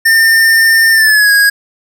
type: tone with pitch glide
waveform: square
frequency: 1806 to 1646.6 Hz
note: A6 to G#6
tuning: +45 to -15 cents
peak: -6 dBFS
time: 0.05-1.5 s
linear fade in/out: 10 ms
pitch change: -160 cents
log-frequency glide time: 0.93-1.32 s
effects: none